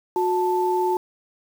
sine tone pair together, 363.9 / 881.1 Hz, F#4 / A5, -29 / +2 cents, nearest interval octave + minor third, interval 1531 cents, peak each -21 / -22 dBFS, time 0.16-0.97 s, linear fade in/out 2 ms, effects 7-bit

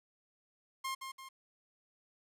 sawtooth tone with echo, 1064 Hz, C6, 29 cents sharp, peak -32 dBFS, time 0.84-0.95 s, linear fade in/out 10 ms, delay 170 ms, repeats 2, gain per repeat -6 dB, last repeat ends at 1.29 s, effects resampled to 32000 Hz + 11-bit

